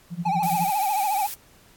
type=tone with tremolo; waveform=sine; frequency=172 Hz; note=F3; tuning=26 cents flat; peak=-23 dBFS; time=0.1-0.7 s; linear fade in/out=50 ms; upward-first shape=sine; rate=12 Hz; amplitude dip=95%
type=tone with vibrato; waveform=triangle; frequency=811 Hz; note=G#5; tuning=41 cents flat; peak=-19 dBFS; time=0.25-1.27 s; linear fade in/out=10 ms; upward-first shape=triangle; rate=14 Hz; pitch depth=130 cents each way
type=noise; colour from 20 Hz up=blue; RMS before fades=-33 dBFS; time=0.43-1.34 s; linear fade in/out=0 ms
effects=pink hiss -55 dBFS RMS until 1.76 s + AAC 64 kbps